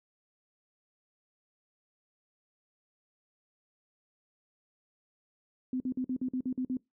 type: tone bursts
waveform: sine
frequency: 255.8 Hz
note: C4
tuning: 39 cents flat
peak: -29 dBFS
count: 9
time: 5.73-6.77 s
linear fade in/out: 2 ms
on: 72 ms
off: 49 ms
effects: noise-tail reverb RT60 0.2 s tail -23 dB re dry